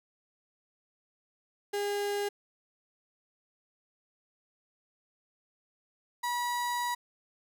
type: tone pair in turn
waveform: 35% pulse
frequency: 407.2 / 968.5 Hz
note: G#4 / B5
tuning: -34 / -34 cents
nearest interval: octave + minor third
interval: 1500 cents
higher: second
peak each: -28 dBFS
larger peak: neither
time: 1.73-2.29 / 6.23-6.95 s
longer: second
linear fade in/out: 10 ms
effects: none